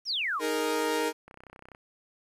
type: exponential sweep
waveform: sine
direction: down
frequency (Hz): 5920 to 932.3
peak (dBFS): -27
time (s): 0.05-0.42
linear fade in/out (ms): 50
type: chord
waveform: sawtooth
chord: D# suspended fourth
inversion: none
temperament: equal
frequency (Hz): 311.1 / 415.3 / 466.2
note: D#4 / G#4 / A#4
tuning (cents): 0 / 0 / 0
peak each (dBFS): -28 / -30 / -25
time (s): 0.39-1.13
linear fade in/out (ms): 50
type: click train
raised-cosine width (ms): 0.5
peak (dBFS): -33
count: 16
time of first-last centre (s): 1.28-1.749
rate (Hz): 32
effects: resampled to 32000 Hz + 10-bit